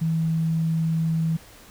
sine tone, 162.1 Hz, E3, 29 cents flat, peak -20 dBFS, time 0.01-1.37 s, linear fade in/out 10 ms, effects pink hiss -48 dBFS RMS until 1.7 s

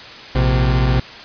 40% pulse tone pair together, 57.46 / 129 Hz, A#1 / C3, -24 / -24 cents, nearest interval octave + major second, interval 1400 cents, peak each -15 dBFS, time 0.35-1 s, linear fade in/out 5 ms, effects white hiss -35 dBFS RMS until 1.24 s + resampled to 11025 Hz

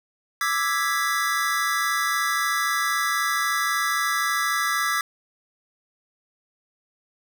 square chord, E dominant seventh, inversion third, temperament equal, 1174.7 / 1318.5 / 1661.2 / 1975.5 Hz, D6 / E6 / G#6 / B6, 0 / 0 / 0 / 0 cents, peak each -28 dBFS, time 0.41-5.01 s, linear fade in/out 2 ms, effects none

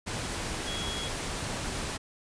sine tone in noise, 3331 Hz, G#7, 4 cents sharp, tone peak -36 dBFS, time 0.66-1.09 s, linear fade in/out 20 ms, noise pink, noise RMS -34 dBFS, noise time 0.06-1.98 s, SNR -5 dB, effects resampled to 22050 Hz

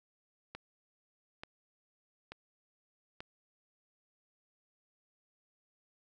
click train, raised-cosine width 0.3 ms, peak -27 dBFS, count 4, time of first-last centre 0.55-3.205 s, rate 1.13 Hz, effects none

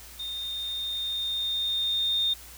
sine tone with level ramp, 3652 Hz, A#7, 36 cents flat, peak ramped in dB -32 to -22 dBFS, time 0.19-2.34 s, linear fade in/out 10 ms, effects added 60 Hz sine -50 dBFS peak until 2.57 s + white hiss -47 dBFS RMS until 2.57 s

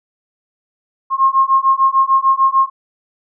sine beating tone pair, 1069 / 1075.7 Hz, C6 / C6, +37 / +48 cents, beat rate 6.7 Hz, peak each -13 dBFS, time 1.1-2.7 s, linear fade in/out 50 ms, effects none

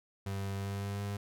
35% pulse tone with pitch glide, 98.1 to 100.97 Hz, G2 to G#2, +2 to -48 cents, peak -33 dBFS, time 0.26-1.17 s, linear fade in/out 5 ms, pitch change +50 cents, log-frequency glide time 0.53-1.03 s, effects none

